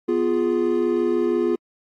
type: chord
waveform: triangle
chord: F diminished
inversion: second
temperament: equal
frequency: 246.9 / 349.2 / 415.3 Hz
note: Cb4 / F4 / Ab4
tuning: 0 / 0 / 0 cents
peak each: -23 / -18 / -21 dBFS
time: 0.08-1.56 s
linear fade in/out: 10 ms
effects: tanh soft clip ceiling -8 dBFS + AAC 48 kbps